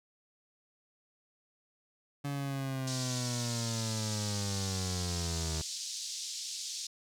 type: linear sweep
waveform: 30% pulse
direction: down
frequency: 142.9 to 77.78 Hz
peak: -31 dBFS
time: 2.24-5.62 s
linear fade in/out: 10 ms
type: band-pass noise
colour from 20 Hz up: pink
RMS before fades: -40 dBFS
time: 2.87-6.87 s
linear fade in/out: 5 ms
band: 4200 to 7300 Hz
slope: 24 dB/octave
effects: none